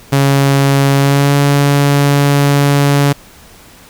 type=tone with pitch glide; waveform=sawtooth; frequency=138.59 to 142.08 Hz; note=C#3 to C#3; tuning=0 to +43 cents; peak=-4 dBFS; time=0.12-3.13 s; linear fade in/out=10 ms; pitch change=+43 cents; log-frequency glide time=0.96-1.34 s; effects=pink hiss -40 dBFS RMS until 3.89 s